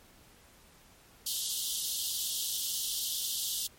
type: high-pass noise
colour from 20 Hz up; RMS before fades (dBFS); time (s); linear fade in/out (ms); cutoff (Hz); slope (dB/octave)
pink; -34; 1.26-3.67; 5; 3000; 96
effects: pink hiss -59 dBFS RMS until 3.78 s + MP3 64 kbps